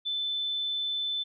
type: tone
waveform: sine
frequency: 3520 Hz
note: A7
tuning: in tune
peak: -28 dBFS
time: 0.05-1.24 s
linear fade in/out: 20 ms
effects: none